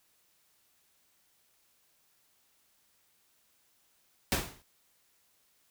pink noise with exponential decay, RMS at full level -25 dBFS, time 4.32-4.62 s, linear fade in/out 0 ms, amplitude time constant 65 ms, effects white hiss -70 dBFS RMS until 5.7 s

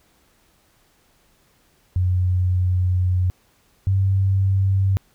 sine tone pair in turn, 91 / 96.59 Hz, F#2 / G2, -28 / -25 cents, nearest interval minor second, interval 103 cents, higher second, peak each -16 / -15 dBFS, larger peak second, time 1.96-3.3 / 3.87-4.97 s, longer first, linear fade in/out 0 ms, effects pink hiss -60 dBFS RMS until 5.14 s

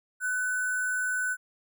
sine tone with sample-and-hold, 1500 Hz, F#6, 23 cents sharp, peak -26 dBFS, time 0.2-1.37 s, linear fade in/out 50 ms, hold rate 8820 Hz, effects none

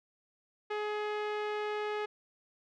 sawtooth tone with low-pass filter, 420.9 Hz, G#4, 23 cents sharp, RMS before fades -35 dBFS, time 0.7-2.06 s, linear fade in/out 10 ms, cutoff 2600 Hz, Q 1, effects none

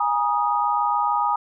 sine tone cluster, 825 / 952 / 1242 Hz, G#5 / A#5 / D#6, -12 / +36 / -3 cents, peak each -23 dBFS, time 0-1.36 s, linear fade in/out 5 ms, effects none

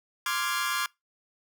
sawtooth chord, D half-diminished seventh, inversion third, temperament equal, 1046.5 / 1174.7 / 1396.9 / 1661.2 Hz, C6 / D6 / F6 / Ab6, 0 / 0 / 0 / 0 cents, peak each -29 dBFS, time 0.26-0.86 s, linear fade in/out 2 ms, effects noise-tail reverb RT60 0.2 s tail -24 dB re dry

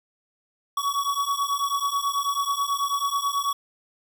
square beating tone pair, 1122 / 1131.2 Hz, C#6 / C#6, +21 / +35 cents, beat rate 9.2 Hz, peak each -27 dBFS, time 0.77-3.53 s, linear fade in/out 5 ms, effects none

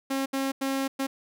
sawtooth tone bursts at uneven times, 270 Hz, C#4, 45 cents flat, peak -22 dBFS, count 4, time 0.1-0.26 / 0.33-0.52 / 0.61-0.88 / 0.99-1.07 s, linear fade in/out 10 ms, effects none

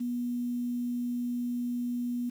sine tone with quantisation, 242.8 Hz, B3, 29 cents flat, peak -29 dBFS, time 0-2.3 s, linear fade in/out 10 ms, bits 9, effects none

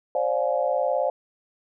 sine chord, D half-diminished seventh, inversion third, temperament just, 528.6 / 587.3 / 704.8 / 845.8 Hz, C5 / D5 / F5 / Ab5, +18 / 0 / +16 / +31 cents, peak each -25 / -25 / -27 / -31 dBFS, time 0.15-1.1 s, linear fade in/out 2 ms, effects none

